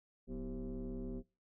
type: tone with frequency modulation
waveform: sine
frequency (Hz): 103.83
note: G#2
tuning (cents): 0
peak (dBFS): -38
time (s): 0.27-1.23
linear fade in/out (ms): 50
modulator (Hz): 142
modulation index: 2.1
effects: noise-tail reverb RT60 0.3 s tail -23 dB re dry + tanh soft clip ceiling -35 dBFS